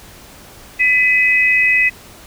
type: tone pair together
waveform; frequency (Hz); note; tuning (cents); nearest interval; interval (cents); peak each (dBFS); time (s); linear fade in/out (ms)
sine; 2002 / 2538; B6 / D#7; +23 / +34; major third; 411; -13; 0.79-1.9; 20
effects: pink hiss -40 dBFS RMS until 2.26 s